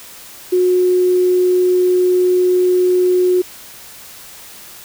sine tone with quantisation, 363.1 Hz, F#4, 33 cents flat, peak -10 dBFS, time 0.52-3.42 s, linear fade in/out 10 ms, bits 6, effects white hiss -37 dBFS RMS until 4.84 s

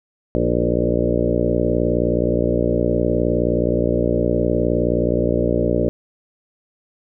harmonic tone with a mistuned harmonic, 59.3 Hz, A#1, 30 cents sharp, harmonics 1 / 2 / 3 / 4 / 5 / 6 / 7 / 8 / 9 / 10, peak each -25 / -25 / -25 / -25 / -25 / -25 / -25 / -25 / -25 / -25 dBFS, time 0.35-5.89 s, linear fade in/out 0 ms, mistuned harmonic 5, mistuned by +28 cents, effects none

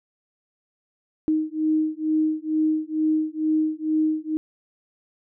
sine beating tone pair, 310.7 / 312.9 Hz, D#4 / D#4, -2 / +10 cents, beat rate 2.2 Hz, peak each -23 dBFS, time 1.28-4.37 s, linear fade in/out 0 ms, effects none

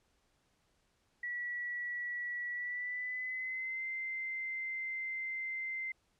sine tone with pitch glide, 1940 to 2079 Hz, B6 to C7, -31 to -12 cents, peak -36 dBFS, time 1.23-5.92 s, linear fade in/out 5 ms, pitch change +119 cents, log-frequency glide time 2.51-3.85 s, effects pink hiss -75 dBFS RMS until 6.19 s + low-pass 9000 Hz 12 dB/octave

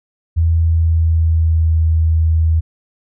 sine tone with pitch glide, 82.41 to 80.62 Hz, E2 to E2, 0 to -38 cents, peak -10 dBFS, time 0.36-2.61 s, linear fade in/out 20 ms, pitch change -38 cents, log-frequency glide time 0.47-1.73 s, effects none

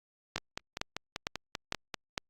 two click trains, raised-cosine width 0.2 ms, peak -13 / -17 dBFS, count 5 / 9, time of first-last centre 0.36-2.178 / 0.38-1.942 s, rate 2.2 / 5.12 Hz, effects Opus 48 kbps

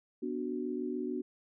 sine chord, B minor, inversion none, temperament equal, 246.9 / 293.7 / 370 Hz, B3 / D4 / F#4, 0 / 0 / 0 cents, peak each -37 / -38 / -37 dBFS, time 0.22-1.22 s, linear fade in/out 10 ms, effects none

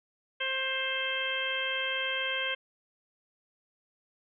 harmonic tone with a mistuned harmonic, 527 Hz, C5, 12 cents sharp, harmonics 1 / 2 / 3 / 4 / 5 / 6, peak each -38 / -41 / -35 / -36 / -36 / -34 dBFS, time 0.4-2.55 s, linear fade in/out 10 ms, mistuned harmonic 2, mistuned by +16 cents, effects none

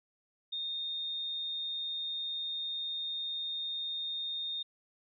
sine tone, 3669 Hz, A#7, 28 cents flat, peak -34 dBFS, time 0.52-4.63 s, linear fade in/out 10 ms, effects none

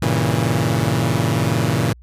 sawtooth chord, G diminished seventh, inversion none, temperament equal with one note detuned, 98 / 116.54 / 138.59 / 163.2 Hz, G2 / Bb2 / Db3 / Fb3, 0 / 0 / 0 / -17 cents, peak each -21 / -16 / -18 / -18 dBFS, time 0.02-1.93 s, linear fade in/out 5 ms, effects added 60 Hz sine -41 dBFS peak until 2.02 s + resampled to 32000 Hz

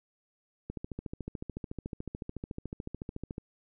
click train, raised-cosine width 3 ms, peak -24 dBFS, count 38, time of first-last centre 0.7-3.381 s, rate 13.8 Hz, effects none

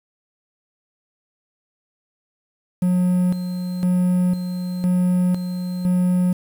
triangle tone with tremolo, 180.5 Hz, F#3, 43 cents flat, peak -13 dBFS, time 2.82-6.33 s, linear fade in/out 5 ms, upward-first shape square, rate 0.99 Hz, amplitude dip 60%, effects 7-bit

